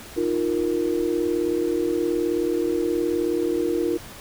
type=chord; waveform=sine; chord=Eb suspended second; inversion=none; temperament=just; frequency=311.1 / 350 / 466.7 Hz; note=Eb4 / F4 / Bb4; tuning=0 / +4 / +2 cents; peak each=-26 / -23 / -26 dBFS; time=0.16-3.98 s; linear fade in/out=20 ms; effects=pink hiss -41 dBFS RMS until 4.2 s